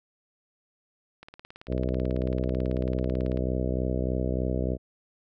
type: click train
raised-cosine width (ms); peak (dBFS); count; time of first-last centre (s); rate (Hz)
0.3; -28; 40; 1.23-3.373; 18.2
type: harmonic tone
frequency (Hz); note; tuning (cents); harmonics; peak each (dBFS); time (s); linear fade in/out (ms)
63.3; B1; +43; 1 / 2 / 3 / 4 / 5 / 6 / 7 / 8 / 9 / 10; -29 / -32 / -34 / -35 / -36 / -37 / -37 / -38 / -39 / -39; 1.67-4.78; 50
effects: none